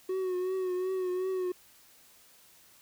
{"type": "tone with vibrato", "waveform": "triangle", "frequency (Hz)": 370, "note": "F#4", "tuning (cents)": 0, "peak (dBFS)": -27, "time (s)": [0.09, 1.52], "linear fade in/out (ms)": 5, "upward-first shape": "triangle", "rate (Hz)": 2.7, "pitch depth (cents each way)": 49, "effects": ["white hiss -59 dBFS RMS until 2.81 s"]}